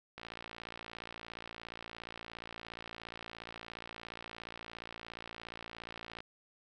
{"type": "click train", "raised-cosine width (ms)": 0.3, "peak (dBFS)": -28, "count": 345, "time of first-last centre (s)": [0.18, 6.205], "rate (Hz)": 57.1, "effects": []}